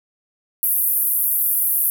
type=band-pass noise; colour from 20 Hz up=white; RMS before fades=-19 dBFS; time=0.63-1.9 s; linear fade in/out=0 ms; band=11000 to 15000 Hz; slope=48 dB/octave; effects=none